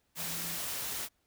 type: tone in noise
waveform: sine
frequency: 169 Hz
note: E3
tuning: 43 cents sharp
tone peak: -46 dBFS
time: 0.16-0.58 s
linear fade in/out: 50 ms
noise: white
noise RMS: -37 dBFS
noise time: 0.15-1.09 s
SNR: -12 dB
effects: pink hiss -75 dBFS RMS until 1.26 s